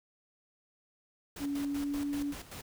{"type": "noise with tremolo", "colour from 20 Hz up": "pink", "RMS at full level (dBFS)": -44, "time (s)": [1.36, 2.62], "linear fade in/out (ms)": 5, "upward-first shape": "square", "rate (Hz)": 5.2, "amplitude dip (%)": 70}
{"type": "tone with pitch glide", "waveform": "sine", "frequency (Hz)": [283.6, 286.4], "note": ["C#4", "D4"], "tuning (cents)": [40, -43], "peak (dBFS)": -31, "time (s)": [1.39, 2.35], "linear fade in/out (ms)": 50, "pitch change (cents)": 17, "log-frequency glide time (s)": [1.67, 1.99]}
{"effects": []}